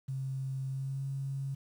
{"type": "tone with pitch glide", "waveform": "sine", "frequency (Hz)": [133.5, 136.62], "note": ["C3", "C#3"], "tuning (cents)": [35, -25], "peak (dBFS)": -33, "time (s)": [0.08, 1.55], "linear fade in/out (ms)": 10, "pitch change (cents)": 40, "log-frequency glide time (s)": [0.68, 1.06], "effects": ["10-bit"]}